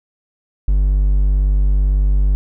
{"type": "tone", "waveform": "triangle", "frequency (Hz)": 49, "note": "G1", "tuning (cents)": 0, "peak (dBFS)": -9, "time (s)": [0.68, 2.35], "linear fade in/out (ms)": 0, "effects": []}